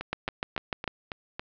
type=two click trains; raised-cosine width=0.3 ms; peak=-17 / -12 dBFS; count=6 / 6; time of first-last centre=0.01-1.395 / 0.13-0.877 s; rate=3.61 / 6.69 Hz; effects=low-pass 4000 Hz 12 dB/octave